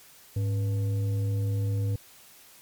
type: tone with frequency modulation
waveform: sine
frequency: 103.83 Hz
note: G#2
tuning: in tune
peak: -24 dBFS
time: 0.36-1.96 s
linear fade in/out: 5 ms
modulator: 380 Hz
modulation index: 0.29
effects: white hiss -53 dBFS RMS until 2.61 s + MP3 96 kbps

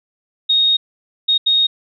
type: tone bursts at uneven times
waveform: sine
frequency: 3729 Hz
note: A#7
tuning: in tune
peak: -11 dBFS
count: 3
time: 0.49-0.77 / 1.28-1.38 / 1.46-1.67 s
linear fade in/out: 10 ms
effects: none

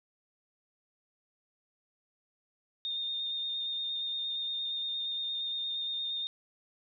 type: tone with vibrato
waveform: sine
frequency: 3656 Hz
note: A#7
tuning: 34 cents flat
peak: -32 dBFS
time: 2.85-6.27 s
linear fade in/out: 0 ms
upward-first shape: square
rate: 8.6 Hz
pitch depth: 12 cents each way
effects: none

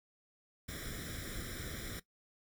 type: noise with comb filter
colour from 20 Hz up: pink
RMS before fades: -43 dBFS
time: 0.68-2 s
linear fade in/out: 10 ms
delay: 0.55 ms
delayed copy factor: +0.95
effects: noise-tail reverb RT60 0.1 s tail -17 dB re dry

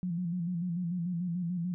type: tone with vibrato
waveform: sine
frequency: 174.7 Hz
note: F3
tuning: 1 cent sharp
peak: -30 dBFS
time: 0.03-1.74 s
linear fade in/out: 0 ms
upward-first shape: square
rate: 6.8 Hz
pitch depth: 63 cents each way
effects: none

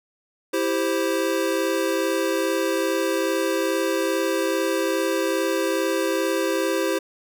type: chord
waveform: square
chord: C major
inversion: first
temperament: equal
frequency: 329.6 / 392 / 523.3 Hz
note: E4 / G4 / C5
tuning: 0 / 0 / 0 cents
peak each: -26 dBFS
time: 0.53-6.99 s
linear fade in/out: 10 ms
effects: none

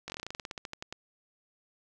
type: slowing click train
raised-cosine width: 0.2 ms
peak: -21 dBFS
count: 18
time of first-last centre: 0.08-0.926 s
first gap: 19 ms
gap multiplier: 1.11
effects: none

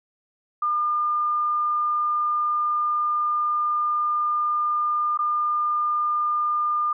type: tone with dropouts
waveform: sine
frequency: 1206 Hz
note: D6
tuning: 46 cents sharp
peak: -20 dBFS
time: 0.62-6.93 s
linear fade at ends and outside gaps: 5 ms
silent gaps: 5.175-5.189 s
effects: none

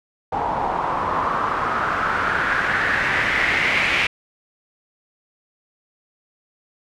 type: noise with low-pass filter sweep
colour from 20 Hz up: white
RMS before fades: -21 dBFS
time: 0.32-4.07 s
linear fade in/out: 5 ms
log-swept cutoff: 840 to 2400 Hz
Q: 3.9
effects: none

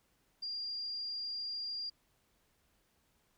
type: tone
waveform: sine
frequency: 4791 Hz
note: D8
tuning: 34 cents sharp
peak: -37 dBFS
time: 0.42-1.9 s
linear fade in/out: 10 ms
effects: pink hiss -74 dBFS RMS until 3.37 s

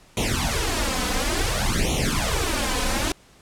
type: noise with flanger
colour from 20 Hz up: pink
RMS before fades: -23 dBFS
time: 0.17-3.12 s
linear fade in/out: 2 ms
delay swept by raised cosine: 0.3 to 4 ms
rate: 0.57 Hz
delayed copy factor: +0.95
effects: pink hiss -53 dBFS RMS until 3.41 s + low-pass 10000 Hz 12 dB/octave

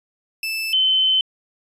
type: tone pair in turn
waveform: 30% pulse / sine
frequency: 2637 / 3063 Hz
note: E7 / G7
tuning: 0 / -41 cents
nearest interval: minor third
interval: 259 cents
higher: second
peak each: -20 / -14 dBFS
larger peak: second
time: 0.43-0.73 / 0.73-1.21 s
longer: second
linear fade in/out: 2 ms
effects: resampled to 32000 Hz

